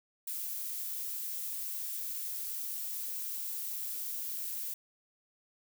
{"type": "noise", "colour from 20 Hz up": "violet", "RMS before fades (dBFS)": -38, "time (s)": [0.27, 4.74], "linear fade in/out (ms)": 5, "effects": []}